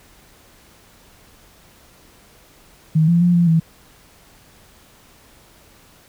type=tone with pitch steps; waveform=sine; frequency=157.8 / 170.9 / 175.7 / 172.4 / 163 Hz; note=D#3 / F3 / F3 / F3 / E3; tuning=+25 / -37 / +11 / -22 / -19 cents; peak=-11 dBFS; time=2.95-3.6 s; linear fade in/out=10 ms; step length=130 ms; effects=pink hiss -50 dBFS RMS until 6.08 s